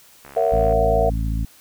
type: click train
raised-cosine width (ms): 0.5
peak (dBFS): -25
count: 34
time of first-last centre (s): 0.25-0.725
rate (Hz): 69.5
type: chord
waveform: sine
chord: F# dominant seventh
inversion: first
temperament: just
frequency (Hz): 462.5 / 555 / 666 / 740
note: A#4 / C#5 / E5 / F#5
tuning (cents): -14 / +2 / +18 / 0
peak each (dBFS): -21 / -24 / -19 / -23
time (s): 0.36-1.1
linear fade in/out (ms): 10
type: harmonic tone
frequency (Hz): 55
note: A1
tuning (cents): 0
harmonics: 1 / 2 / 3 / 4 / 5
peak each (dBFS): -21 / -27 / -31 / -33 / -35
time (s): 0.52-1.45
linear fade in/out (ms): 5
effects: white hiss -50 dBFS RMS until 1.6 s